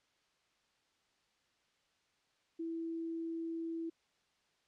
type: tone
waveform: sine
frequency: 329.6 Hz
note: E4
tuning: in tune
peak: -37 dBFS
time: 2.59-3.9 s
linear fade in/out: 10 ms
effects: white hiss -75 dBFS RMS until 4.67 s + low-pass 5000 Hz 12 dB/octave